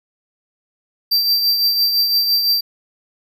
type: tone with tremolo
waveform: square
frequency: 4693 Hz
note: D8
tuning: 2 cents flat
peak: -12 dBFS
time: 1.11-2.61 s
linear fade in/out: 10 ms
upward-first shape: triangle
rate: 5.9 Hz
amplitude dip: 50%
effects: none